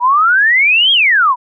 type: exponential two-way sweep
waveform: sine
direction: up then down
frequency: 944 to 3321 to 944 Hz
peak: -7 dBFS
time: 0-1.36 s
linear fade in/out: 50 ms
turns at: 0.92 s
effects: none